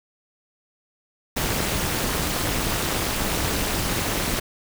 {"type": "noise with amplitude modulation", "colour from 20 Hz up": "pink", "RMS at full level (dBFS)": -21, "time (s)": [1.36, 4.4], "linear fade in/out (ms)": 10, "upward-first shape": "sine", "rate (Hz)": 222, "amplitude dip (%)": 80, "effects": []}